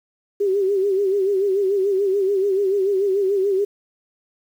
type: tone with vibrato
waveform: sine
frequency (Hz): 392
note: G4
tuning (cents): 0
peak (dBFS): -16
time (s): 0.4-3.65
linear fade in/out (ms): 10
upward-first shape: sine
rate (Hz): 6.9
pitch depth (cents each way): 79
effects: 8-bit